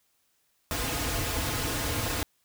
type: noise with comb filter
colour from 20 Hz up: pink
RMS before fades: -30 dBFS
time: 0.71-2.23 s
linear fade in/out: 0 ms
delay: 5.2 ms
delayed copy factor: -0.95
effects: white hiss -71 dBFS RMS until 2.44 s